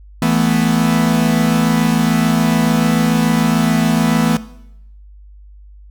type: chord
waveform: 45% pulse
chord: E suspended fourth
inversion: none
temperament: equal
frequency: 164.81 / 220 / 246.9 Hz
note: E3 / A3 / B3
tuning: 0 / 0 / 0 cents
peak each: -17 dBFS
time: 0.22-4.37 s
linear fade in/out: 2 ms
effects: noise-tail reverb RT60 0.8 s tail -17 dB re dry + added 50 Hz sine -37 dBFS peak until 5.9 s